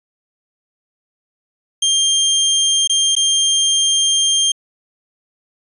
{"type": "tone with dropouts", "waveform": "25% pulse", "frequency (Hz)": 3190, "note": "G7", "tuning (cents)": 30, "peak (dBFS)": -9, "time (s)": [1.82, 4.52], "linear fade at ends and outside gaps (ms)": 5, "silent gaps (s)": [[2.875, 2.895], [3.153, 3.164]], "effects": ["resampled to 32000 Hz"]}